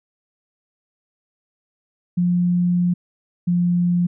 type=tone pair in turn; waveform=sine; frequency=176.7 / 175.58 Hz; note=F3 / F3; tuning=+21 / +10 cents; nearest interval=unison; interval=11 cents; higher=first; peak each=-15 dBFS; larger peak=neither; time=2.17-2.94 / 3.47-4.07 s; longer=first; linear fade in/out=10 ms; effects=none